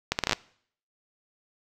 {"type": "accelerating click train", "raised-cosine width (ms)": 0.2, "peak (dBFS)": -6, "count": 8, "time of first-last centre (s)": [0.12, 0.331], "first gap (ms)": 69, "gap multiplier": 0.7, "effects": ["noise-tail reverb RT60 0.6 s tail -22 dB re dry"]}